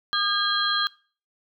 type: tone cluster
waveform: sine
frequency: 1217 / 1619 / 3262 / 4108 Hz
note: D#6 / G#6 / G#7 / C8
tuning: -39 / -45 / -32 / -33 cents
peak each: -27 dBFS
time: 0.13-0.87 s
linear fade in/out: 0 ms
effects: noise-tail reverb RT60 0.4 s tail -22 dB re dry